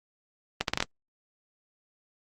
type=accelerating click train; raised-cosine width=0.2 ms; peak=-7 dBFS; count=6; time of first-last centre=0.61-0.825 s; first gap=72 ms; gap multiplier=0.74; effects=Opus 32 kbps

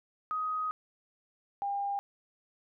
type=tone pair in turn; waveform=sine; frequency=1255 / 802.1 Hz; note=D#6 / G5; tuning=+15 / +40 cents; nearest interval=minor sixth; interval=775 cents; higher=first; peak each=-30 / -30 dBFS; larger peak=neither; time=0.31-0.71 / 1.62-1.99 s; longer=first; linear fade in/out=0 ms; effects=none

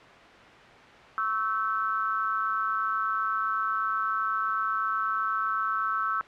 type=tone with amplitude modulation; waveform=sine; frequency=1318.5 Hz; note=E6; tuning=in tune; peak=-20 dBFS; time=1.18-6.21 s; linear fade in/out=0 ms; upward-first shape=sine; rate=208 Hz; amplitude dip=100%; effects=white hiss -48 dBFS RMS until 6.27 s + low-pass 2000 Hz 12 dB/octave

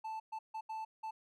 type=tone bursts at uneven times; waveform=triangle; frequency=880 Hz; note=A5; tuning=in tune; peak=-37 dBFS; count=5; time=0.04-0.2 / 0.32-0.39 / 0.54-0.61 / 0.69-0.85 / 1.03-1.11 s; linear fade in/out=10 ms; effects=none

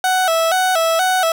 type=tone with vibrato; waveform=30% pulse; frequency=698.5 Hz; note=F5; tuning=in tune; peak=-11 dBFS; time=0.04-1.32 s; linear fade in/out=2 ms; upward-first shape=square; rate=2.1 Hz; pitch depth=110 cents each way; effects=none

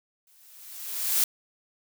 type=noise with exponential growth; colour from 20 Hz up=blue; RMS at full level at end=-21 dBFS; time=0.27-1.24 s; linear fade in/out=2 ms; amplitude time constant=210 ms; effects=none

